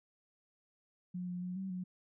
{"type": "tone with pitch steps", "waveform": "sine", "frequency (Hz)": [180, 178.4, 180.8, 191.2, 182.3], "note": ["F#3", "F3", "F#3", "G3", "F#3"], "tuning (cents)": [-47, 37, -40, -43, -25], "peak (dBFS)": -37, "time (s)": [1.14, 1.84], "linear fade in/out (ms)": 10, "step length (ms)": 140, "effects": []}